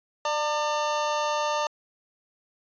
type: tone cluster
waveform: square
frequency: 595 / 909 / 1198 Hz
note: D5 / A#5 / D6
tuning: +22 / -44 / +34 cents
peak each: -29 / -29 / -31 dBFS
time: 0.25-1.67 s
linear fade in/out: 2 ms
effects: resampled to 16000 Hz